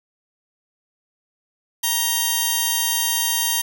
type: tone pair together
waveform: 5% pulse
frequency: 940 / 3162 Hz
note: A#5 / G7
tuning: +14 / +14 cents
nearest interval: octave + major sixth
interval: 2100 cents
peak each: -11 / -12 dBFS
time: 1.83-3.62 s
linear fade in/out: 10 ms
effects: none